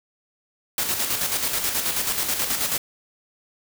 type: noise with tremolo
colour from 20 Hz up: white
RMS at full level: -23 dBFS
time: 0.78-2.78 s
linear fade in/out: 2 ms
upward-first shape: square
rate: 9.3 Hz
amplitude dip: 45%
effects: none